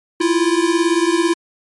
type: beating tone pair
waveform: square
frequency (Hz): 329.6 / 347.6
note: E4 / F4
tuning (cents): 0 / -8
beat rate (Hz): 18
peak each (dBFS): -17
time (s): 0.2-1.34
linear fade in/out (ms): 10
effects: MP3 48 kbps